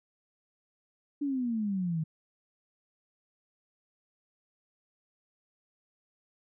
sine exponential sweep, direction down, 293.7 to 154.3 Hz, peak -28 dBFS, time 1.21-2.04 s, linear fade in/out 10 ms, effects none

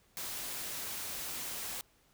white noise, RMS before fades -40 dBFS, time 0.17-1.81 s, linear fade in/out 0 ms, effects pink hiss -68 dBFS RMS until 2.13 s

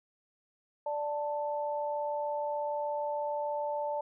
sine tone pair together, 587.3 / 883.3 Hz, D5 / A5, 0 / +6 cents, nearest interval perfect fifth, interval 706 cents, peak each -33 / -34 dBFS, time 0.86-4.01 s, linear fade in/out 5 ms, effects none

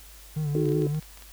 triangle tone with vibrato, 149.5 Hz, D3, 31 cents sharp, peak -23 dBFS, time 0.36-1 s, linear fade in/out 10 ms, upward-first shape sine, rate 5.3 Hz, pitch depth 62 cents each way
sine chord, D# diminished, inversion none, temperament equal with one note detuned, 311.1 / 370 / 429.7 Hz, D#4 / F#4 / A4, 0 / 0 / -41 cents, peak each -28 dBFS, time 0.55-0.87 s, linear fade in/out 2 ms
clicks, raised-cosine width 0.2 ms, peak -29 dBFS, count 8, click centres 0.656 / 0.69 / 0.72 / 0.821 / 0.947 / 1.026 / 1.174 / 1.223 s
effects added 50 Hz sine -48 dBFS peak until 1.32 s + white hiss -50 dBFS RMS until 1.32 s

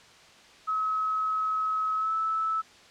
sine tone with pitch glide, 1283 to 1308.4 Hz, E6 to E6, -47 to -13 cents, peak -25 dBFS, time 0.67-2.62 s, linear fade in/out 20 ms, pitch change +34 cents, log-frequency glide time 1.96-2.12 s, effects white hiss -53 dBFS RMS until 2.9 s + low-pass 5000 Hz 12 dB/octave

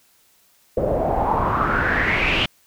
pink noise with low-pass filter sweep, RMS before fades -20 dBFS, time 0.77-2.46 s, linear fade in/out 5 ms, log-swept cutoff 510 to 3000 Hz, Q 5.7, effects white hiss -58 dBFS RMS until 2.66 s

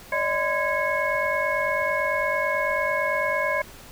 sine tone cluster, 571 / 620 / 1023 / 1653 / 2188 Hz, D5 / D#5 / C6 / G#6 / C#7, -49 / -6 / -39 / -9 / -23 cents, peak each -28 dBFS, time 0.12-3.62 s, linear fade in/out 5 ms, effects pink hiss -45 dBFS RMS until 3.91 s

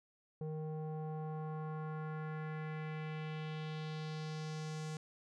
square tone with low-pass filter sweep, 155.56 Hz, D#3, in tune, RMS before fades -42 dBFS, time 0.41-4.97 s, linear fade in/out 2 ms, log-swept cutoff 530 to 7400 Hz, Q 1.9, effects none

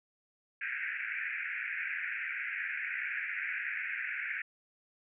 pink band-pass noise, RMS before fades -37 dBFS, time 0.61-4.42 s, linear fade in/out 5 ms, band 1500 to 2500 Hz, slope 96 dB/octave, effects none

